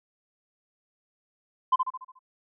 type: tone with echo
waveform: sine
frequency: 1030 Hz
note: C6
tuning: 28 cents flat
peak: -15 dBFS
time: 1.72-1.76 s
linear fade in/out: 10 ms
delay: 72 ms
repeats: 6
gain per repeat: -6 dB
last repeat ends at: 2.192 s
effects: tanh soft clip ceiling -15 dBFS